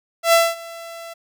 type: tone with ADSR envelope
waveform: sawtooth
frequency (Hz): 670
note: E5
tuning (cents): +28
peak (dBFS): -6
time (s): 0.23-1.14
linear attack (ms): 100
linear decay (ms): 220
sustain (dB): -23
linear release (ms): 13
effects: none